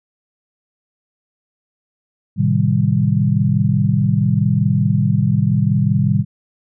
sine chord, A half-diminished seventh, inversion none, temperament equal, 110 / 130.81 / 155.56 / 196 Hz, A2 / C3 / Eb3 / G3, 0 / 0 / 0 / 0 cents, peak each -18 dBFS, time 2.36-6.25 s, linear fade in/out 50 ms, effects none

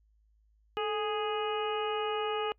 harmonic tone with a mistuned harmonic, 415.3 Hz, G#4, in tune, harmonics 1 / 2 / 3 / 4 / 5 / 6 / 7, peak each -32 / -36 / -37 / -46 / -49 / -44 / -41 dBFS, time 0.77-2.52 s, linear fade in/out 0 ms, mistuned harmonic 1, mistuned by +75 cents, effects noise-tail reverb RT60 0.1 s tail -25 dB re dry + added 53 Hz sine -64 dBFS peak until 2.58 s

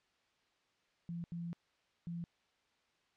sine tone bursts at uneven times, 170.4 Hz, F3, 42 cents flat, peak -39 dBFS, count 3, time 1.09-1.24 / 1.32-1.53 / 2.07-2.24 s, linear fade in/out 0 ms, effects white hiss -75 dBFS RMS until 3.16 s + low-pass 4000 Hz 12 dB/octave

